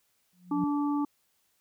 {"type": "tone with exponential growth", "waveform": "sine", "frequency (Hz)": 179.1, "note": "F3", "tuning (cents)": 44, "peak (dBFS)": -27, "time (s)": [0.33, 0.64], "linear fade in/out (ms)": 2, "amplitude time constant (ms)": 66}
{"type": "harmonic tone", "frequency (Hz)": 290, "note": "D4", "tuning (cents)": -22, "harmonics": [1, 3, 4], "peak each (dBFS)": [-26, -36, -38], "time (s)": [0.51, 1.05], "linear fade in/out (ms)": 5}
{"effects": ["white hiss -72 dBFS RMS until 1.6 s"]}